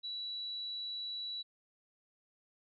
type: tone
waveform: sine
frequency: 3930 Hz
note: B7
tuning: 9 cents flat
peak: -38 dBFS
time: 0.03-1.43 s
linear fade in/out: 20 ms
effects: none